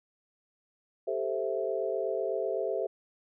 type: chord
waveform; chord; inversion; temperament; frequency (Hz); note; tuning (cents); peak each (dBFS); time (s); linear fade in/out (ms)
sine; A minor seventh; third; equal; 392 / 440 / 523.3 / 659.3; G4 / A4 / C5 / E5; 0 / 0 / 0 / 0; -34; 1.07-2.87; 10
effects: none